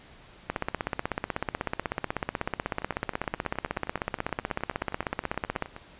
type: two click trains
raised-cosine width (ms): 0.5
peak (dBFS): -24 / -12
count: 29 / 84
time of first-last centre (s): 2.82-5.764 / 0.5-5.623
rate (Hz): 9.51 / 16.2
effects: pink hiss -52 dBFS RMS until 5.99 s + resampled to 8000 Hz